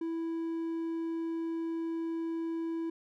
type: tone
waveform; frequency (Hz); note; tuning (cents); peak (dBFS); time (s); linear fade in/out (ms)
triangle; 329.6; E4; 0; -30; 0.01-2.9; 5
effects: none